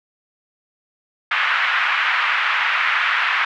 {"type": "band-pass noise", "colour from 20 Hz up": "pink", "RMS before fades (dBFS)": -19, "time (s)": [1.31, 3.45], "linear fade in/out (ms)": 5, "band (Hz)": [1200, 2600], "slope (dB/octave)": 24, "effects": []}